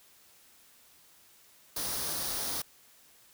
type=noise with comb filter; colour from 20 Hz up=white; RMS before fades=-34 dBFS; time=1.76-2.62 s; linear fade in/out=5 ms; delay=0.2 ms; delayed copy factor=+0.5; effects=white hiss -60 dBFS RMS until 3.33 s